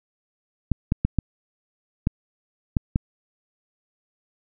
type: clicks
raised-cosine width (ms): 5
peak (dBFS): -7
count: 7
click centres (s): 0.717 / 0.921 / 1.05 / 1.187 / 2.071 / 2.768 / 2.959
effects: none